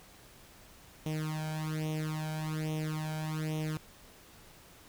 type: tone with flanger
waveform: sawtooth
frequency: 155.56 Hz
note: D#3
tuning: in tune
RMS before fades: -35 dBFS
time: 1.06-3.77 s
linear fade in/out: 0 ms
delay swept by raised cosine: 0.32 to 1.3 ms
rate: 1.2 Hz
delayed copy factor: +1
effects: pink hiss -56 dBFS RMS until 4.88 s